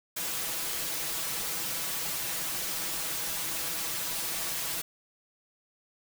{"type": "noise with comb filter", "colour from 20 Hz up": "white", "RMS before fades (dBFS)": -33, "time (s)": [0.16, 4.82], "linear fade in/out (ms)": 10, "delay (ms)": 6.1, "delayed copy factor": 0.9, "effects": []}